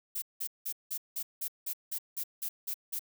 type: noise bursts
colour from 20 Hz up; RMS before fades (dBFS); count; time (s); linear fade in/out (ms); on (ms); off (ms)
violet; -35; 12; 0.15-2.994; 10; 72; 180
effects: none